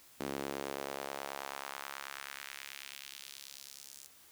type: tone with high-pass filter sweep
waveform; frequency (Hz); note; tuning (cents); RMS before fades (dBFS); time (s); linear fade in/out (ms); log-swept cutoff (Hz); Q
sawtooth; 69.3; C#2; 0; -44; 0.2-4.07; 0; 280 to 6800; 1.3
effects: white hiss -60 dBFS RMS until 4.31 s